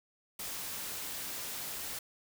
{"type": "noise", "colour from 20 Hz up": "white", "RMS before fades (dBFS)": -40, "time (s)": [0.39, 1.99], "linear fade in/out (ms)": 5, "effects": []}